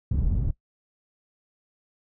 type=low-pass noise; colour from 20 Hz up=pink; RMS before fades=-24 dBFS; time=0.11-0.51 s; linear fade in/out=5 ms; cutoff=120 Hz; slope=12 dB/octave; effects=noise-tail reverb RT60 0.1 s tail -18 dB re dry